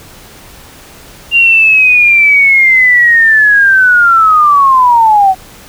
sine linear sweep, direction down, 2794 to 741 Hz, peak -3 dBFS, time 1.31-5.35 s, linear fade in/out 50 ms, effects pink hiss -35 dBFS RMS until 5.68 s

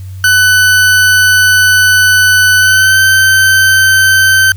40% pulse tone with pitch glide, 1500 to 1543.1 Hz, F#6 to G6, +23 to -28 cents, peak -4 dBFS, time 0.24-4.52 s, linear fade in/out 2 ms, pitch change +49 cents, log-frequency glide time 2.58-2.99 s, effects added 94 Hz sine -22 dBFS peak until 4.56 s + white hiss -44 dBFS RMS until 4.56 s

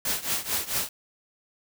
white noise with tremolo, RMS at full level -25 dBFS, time 0.05-0.89 s, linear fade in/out 2 ms, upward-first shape triangle, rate 4.5 Hz, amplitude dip 90%, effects none

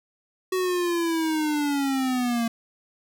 square linear sweep, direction down, 374.9 to 228.3 Hz, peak -23 dBFS, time 0.52-2.48 s, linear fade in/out 5 ms, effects none

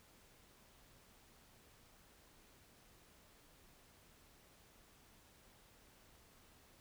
silence, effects pink hiss -66 dBFS RMS until 6.8 s

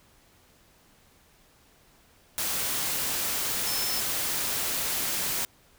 sine tone in noise, 5274 Hz, E8, in tune, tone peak -32 dBFS, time 3.67-4 s, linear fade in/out 0 ms, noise white, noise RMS -29 dBFS, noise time 2.38-5.45 s, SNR -6 dB, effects pink hiss -60 dBFS RMS until 5.78 s

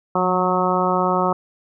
harmonic tone with a mistuned harmonic, 183.1 Hz, F#3, 18 cents flat, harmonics 1 / 2 / 3 / 4 / 5 / 6 / 7, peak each -24 / -24 / -24 / -24 / -24 / -24 / -24 dBFS, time 0.15-1.33 s, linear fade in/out 5 ms, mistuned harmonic 1, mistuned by -35 cents, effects none

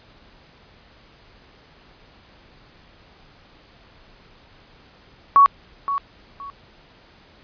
sine tone with echo, 1118 Hz, C#6, 14 cents sharp, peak -8 dBFS, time 5.36-5.46 s, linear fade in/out 0 ms, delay 520 ms, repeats 2, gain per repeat -12 dB, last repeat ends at 6.5 s, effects pink hiss -51 dBFS RMS until 7.43 s + resampled to 11025 Hz

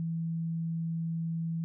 sine tone, 164.81 Hz, E3, in tune, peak -30 dBFS, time 0-1.64 s, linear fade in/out 0 ms, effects none

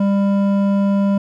sine tone with hard clipping, 198.9 Hz, G3, 25 cents sharp, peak -15 dBFS, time 0-1.18 s, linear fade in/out 5 ms, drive 10 dB, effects none

